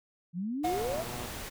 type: exponential sweep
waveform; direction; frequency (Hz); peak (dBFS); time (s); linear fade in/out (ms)
sine; up; 164 to 715; -31; 0.33-1.05; 50
type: noise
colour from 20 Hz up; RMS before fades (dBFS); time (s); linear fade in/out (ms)
pink; -40; 0.63-1.5; 20
type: tone with exponential decay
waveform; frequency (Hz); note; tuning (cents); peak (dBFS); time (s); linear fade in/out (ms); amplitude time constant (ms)
triangle; 722; F#5; -43; -25; 0.64-1.43; 5; 170
type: click train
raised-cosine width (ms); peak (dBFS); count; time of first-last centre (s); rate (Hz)
1; -29; 60; 0.77-1.258; 121
effects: none